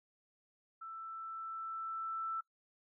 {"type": "tone with level ramp", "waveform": "sine", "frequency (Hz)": 1327, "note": "E6", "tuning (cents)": 11, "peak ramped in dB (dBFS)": [-44, -35], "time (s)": [0.81, 2.41], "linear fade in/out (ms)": 10, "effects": ["noise-tail reverb RT60 0.1 s tail -20 dB re dry"]}